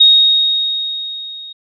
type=tone with level ramp; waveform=sine; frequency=3742 Hz; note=A#7; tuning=6 cents sharp; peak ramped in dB=-3 to -29 dBFS; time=0-1.53 s; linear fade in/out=10 ms; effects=none